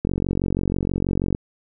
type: click train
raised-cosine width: 3 ms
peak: -9 dBFS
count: 61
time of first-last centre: 0.05-1.349 s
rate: 46.2 Hz
effects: none